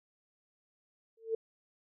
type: tone with exponential growth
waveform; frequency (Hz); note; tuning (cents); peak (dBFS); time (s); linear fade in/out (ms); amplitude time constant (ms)
sine; 449.2; A4; +36; -26; 1.17-1.35; 5; 37
effects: none